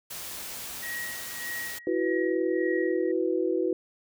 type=noise; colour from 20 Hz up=white; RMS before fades=-38 dBFS; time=0.1-1.79 s; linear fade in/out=10 ms
type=tone with tremolo; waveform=sine; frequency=1900 Hz; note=A#6; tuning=33 cents sharp; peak=-32 dBFS; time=0.82-3.12 s; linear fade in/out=10 ms; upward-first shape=sine; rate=1.7 Hz; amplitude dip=80%
type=chord; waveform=sine; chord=E suspended second; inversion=none; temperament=equal; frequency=329.6 / 370 / 493.9 Hz; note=E4 / F#4 / B4; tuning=0 / 0 / 0 cents; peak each=-28 / -27 / -30 dBFS; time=1.87-3.73 s; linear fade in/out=2 ms
effects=none